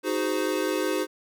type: chord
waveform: square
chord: Ab dominant seventh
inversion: second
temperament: equal with one note detuned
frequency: 311.1 / 370 / 415.3 / 516.9 Hz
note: Eb4 / Gb4 / Ab4 / C5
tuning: 0 / 0 / 0 / -21 cents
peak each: -30 / -30 / -32 / -31 dBFS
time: 0.03-1.07 s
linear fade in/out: 50 ms
effects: none